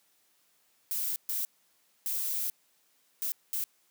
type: noise bursts at uneven times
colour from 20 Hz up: violet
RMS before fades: -32 dBFS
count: 5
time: 0.91-1.16 / 1.29-1.45 / 2.06-2.5 / 3.22-3.32 / 3.53-3.64 s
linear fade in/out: 0 ms
effects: white hiss -69 dBFS RMS until 3.9 s + high-pass 150 Hz 12 dB/octave